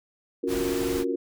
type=chord; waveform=sine; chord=Gb major seventh; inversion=second; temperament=equal; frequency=277.2 / 349.2 / 370 / 466.2 Hz; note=Db4 / F4 / Gb4 / Bb4; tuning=0 / 0 / 0 / 0 cents; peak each=-30 dBFS; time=0.43-1.16 s; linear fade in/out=10 ms
type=noise; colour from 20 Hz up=pink; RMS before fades=-34 dBFS; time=0.47-1.05 s; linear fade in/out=50 ms
effects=none